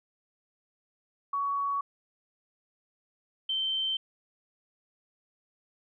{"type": "tone pair in turn", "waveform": "sine", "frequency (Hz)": [1123, 3109], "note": ["C#6", "G7"], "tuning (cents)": [22, -15], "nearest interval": "octave + tritone", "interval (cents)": 1763, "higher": "second", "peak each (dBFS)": [-27, -27], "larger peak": "neither", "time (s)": [[1.33, 1.81], [3.49, 3.97]], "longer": "neither", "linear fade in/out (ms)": 5, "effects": []}